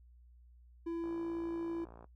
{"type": "tone", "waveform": "triangle", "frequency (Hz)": 334.8, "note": "E4", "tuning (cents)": 27, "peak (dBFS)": -33, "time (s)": [0.86, 1.85], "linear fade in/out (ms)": 10}
{"type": "click train", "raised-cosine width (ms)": 1, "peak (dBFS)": -39, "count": 59, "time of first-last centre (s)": [1.04, 2.043], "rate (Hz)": 57.8}
{"effects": ["noise-tail reverb RT60 0.1 s tail -17 dB re dry", "added 60 Hz sine -57 dBFS peak until 2.15 s"]}